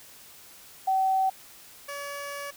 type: tone pair in turn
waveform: sine / 15% pulse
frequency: 764 / 568.6 Hz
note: G5 / C#5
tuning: -45 / +44 cents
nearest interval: perfect fourth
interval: 511 cents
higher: first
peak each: -21 / -28 dBFS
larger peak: first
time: 0.87-1.3 / 1.88-2.51 s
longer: second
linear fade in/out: 10 ms
effects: white hiss -50 dBFS RMS until 2.56 s